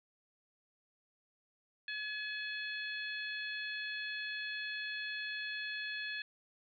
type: harmonic tone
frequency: 851 Hz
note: G#5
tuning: 42 cents sharp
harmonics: 2 / 3 / 4 / 5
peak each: -40 / -44 / -46 / -48 dBFS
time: 1.88-6.22 s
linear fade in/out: 2 ms
effects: none